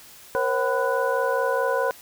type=tone cluster; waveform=sine; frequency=471.4 / 536 / 757 / 1002 / 1477 Hz; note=A#4 / C5 / F#5 / B5 / F#6; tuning=+19 / +42 / +39 / +25 / -3 cents; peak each=-26 / -24 / -32 / -27 / -29 dBFS; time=0.35-1.91 s; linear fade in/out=0 ms; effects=white hiss -47 dBFS RMS until 2.01 s